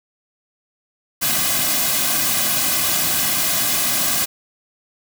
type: noise with comb filter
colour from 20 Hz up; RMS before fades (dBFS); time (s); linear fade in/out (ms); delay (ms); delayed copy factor
white; -19; 1.21-4.26; 20; 2.2; -0.8
effects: none